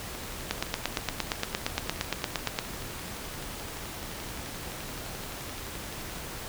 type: two click trains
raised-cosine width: 0.2 ms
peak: -24 / -9 dBFS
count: 71 / 19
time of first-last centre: 0.15-6.184 / 0.51-2.589 s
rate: 11.6 / 8.66 Hz
effects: pink hiss -39 dBFS RMS until 6.48 s